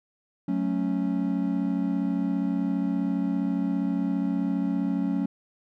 triangle chord, F# minor, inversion none, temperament equal, 185 / 220 / 277.2 Hz, F#3 / A3 / C#4, 0 / 0 / 0 cents, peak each -26 / -28 / -25 dBFS, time 0.48-5.26 s, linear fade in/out 5 ms, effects none

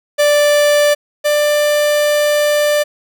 45% pulse tone pair in turn, 587.3 / 591.7 Hz, D5 / D5, 0 / +13 cents, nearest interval unison, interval 13 cents, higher second, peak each -9 / -11 dBFS, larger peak first, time 0.18-0.95 / 1.24-2.84 s, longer second, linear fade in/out 20 ms, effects none

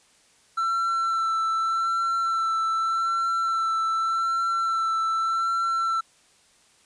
triangle tone with vibrato, 1340 Hz, E6, 28 cents sharp, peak -20 dBFS, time 0.57-6.01 s, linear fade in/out 10 ms, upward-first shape sine, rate 0.84 Hz, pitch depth 16 cents each way, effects white hiss -59 dBFS RMS until 6.85 s + resampled to 22050 Hz

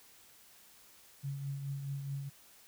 sine tone with tremolo, 139 Hz, C#3, 5 cents sharp, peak -34 dBFS, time 1.23-2.3 s, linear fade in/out 20 ms, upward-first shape triangle, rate 4.7 Hz, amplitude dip 50%, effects white hiss -60 dBFS RMS until 2.67 s

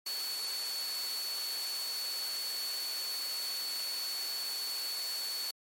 sine tone in noise, 4435 Hz, C#8, in tune, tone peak -35 dBFS, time 0.06-5.51 s, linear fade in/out 5 ms, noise white, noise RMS -41 dBFS, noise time 0.06-5.51 s, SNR +3 dB, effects high-pass 400 Hz 12 dB/octave + MP3 64 kbps

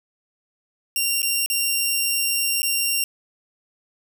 10% pulse tone with dropouts, 2768 Hz, F7, 16 cents flat, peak -11 dBFS, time 0.96-3.04 s, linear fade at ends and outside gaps 1 ms, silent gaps 1.219-1.229 / 1.461-1.5 / 2.62-2.63 s, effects none

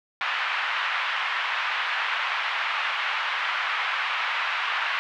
pink band-pass noise, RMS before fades -27 dBFS, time 0.21-4.99 s, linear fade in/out 0 ms, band 1000 to 3000 Hz, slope 24 dB/octave, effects none

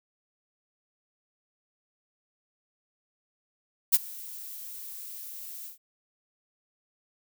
violet noise with ADSR envelope, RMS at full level -17 dBFS, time 3.92-5.78 s, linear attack 24 ms, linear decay 30 ms, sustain -24 dB, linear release 120 ms, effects none

